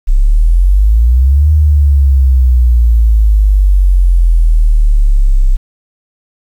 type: exponential two-way sweep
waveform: sine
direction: up then down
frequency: 31.89 to 77.1 to 31.89 Hz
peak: -4 dBFS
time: 0.07-5.57 s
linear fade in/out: 20 ms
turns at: 1.51 s
effects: 7-bit